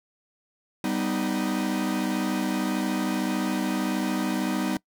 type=chord; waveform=45% pulse; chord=G augmented; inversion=none; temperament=equal with one note detuned; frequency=196 / 249.4 / 311.1 Hz; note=G3 / B3 / D#4; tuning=0 / +17 / 0 cents; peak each=-29 dBFS; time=0.84-4.77 s; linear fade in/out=2 ms; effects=noise-tail reverb RT60 0.1 s tail -23 dB re dry